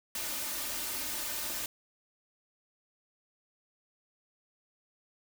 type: noise with comb filter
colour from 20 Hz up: white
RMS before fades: -36 dBFS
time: 0.15-1.66 s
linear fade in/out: 2 ms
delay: 3.3 ms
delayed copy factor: +0.65
effects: none